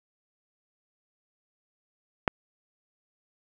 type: click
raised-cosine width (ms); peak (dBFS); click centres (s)
0.5; -6; 2.278
effects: none